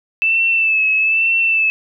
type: tone with vibrato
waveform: sine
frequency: 2637 Hz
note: E7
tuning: in tune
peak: -12 dBFS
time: 0.22-1.7 s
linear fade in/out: 0 ms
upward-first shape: sine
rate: 1.1 Hz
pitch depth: 40 cents each way
effects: none